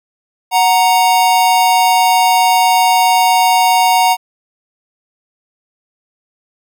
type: tone pair together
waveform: square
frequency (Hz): 740 / 932.3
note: F#5 / A#5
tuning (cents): 0 / 0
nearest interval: major third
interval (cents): 400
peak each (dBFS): -12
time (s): 0.51-4.17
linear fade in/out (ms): 50
effects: none